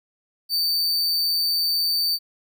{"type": "tone", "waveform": "45% pulse", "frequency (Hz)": 4582, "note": "D8", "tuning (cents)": -44, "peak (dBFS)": -19, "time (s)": [0.49, 2.19], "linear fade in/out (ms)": 50, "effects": []}